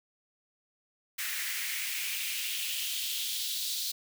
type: noise with high-pass filter sweep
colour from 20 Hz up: white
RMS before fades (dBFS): -34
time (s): 1.18-3.92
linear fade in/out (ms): 10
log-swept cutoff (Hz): 1800 to 4100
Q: 3.2
effects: none